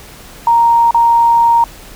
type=tone with dropouts; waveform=sine; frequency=932.3 Hz; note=A#5; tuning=in tune; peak=-6 dBFS; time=0.47-1.64 s; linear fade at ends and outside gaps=2 ms; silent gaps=0.909-0.945 s; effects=added 40 Hz sine -41 dBFS peak until 1.95 s + pink hiss -36 dBFS RMS until 1.95 s